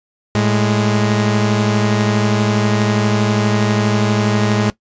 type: tone pair together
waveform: sawtooth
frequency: 110.03 / 207.7 Hz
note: A2 / G#3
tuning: 0 / 0 cents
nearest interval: major seventh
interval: 1100 cents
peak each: -12 dBFS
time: 0.35-4.7 s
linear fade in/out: 0 ms
effects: noise-tail reverb RT60 0.1 s tail -18 dB re dry + resampled to 16000 Hz